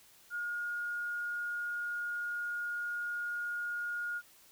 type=tone; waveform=sine; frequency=1429 Hz; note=F6; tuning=39 cents sharp; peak=-34 dBFS; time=0.3-4.22 s; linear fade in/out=50 ms; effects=white hiss -61 dBFS RMS until 4.51 s